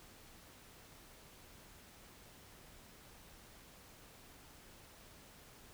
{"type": "silence", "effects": ["pink hiss -59 dBFS RMS until 5.73 s"]}